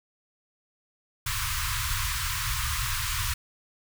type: band-stop noise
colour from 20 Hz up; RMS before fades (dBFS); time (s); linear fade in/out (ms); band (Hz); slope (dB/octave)
pink; -29; 1.26-3.34; 5; 130 to 970; 96
effects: none